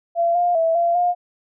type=tone with pitch steps; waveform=sine; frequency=681 / 704 / 656 / 685 / 709 Hz; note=F5 / F5 / E5 / F5 / F5; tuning=-44 / +14 / -9 / -34 / +26 cents; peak=-15 dBFS; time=0.15-1.15 s; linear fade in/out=50 ms; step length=200 ms; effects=none